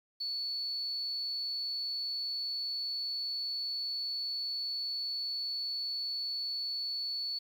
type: tone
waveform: sine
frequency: 4435 Hz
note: C#8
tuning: in tune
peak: -33 dBFS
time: 0.2-7.39 s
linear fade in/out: 10 ms
effects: 10-bit